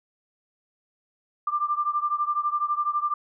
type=beating tone pair; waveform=sine; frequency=1184 / 1196 Hz; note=D6 / D6; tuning=+14 / +31 cents; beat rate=12 Hz; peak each=-25 / -27 dBFS; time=1.47-3.14 s; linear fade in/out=5 ms; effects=none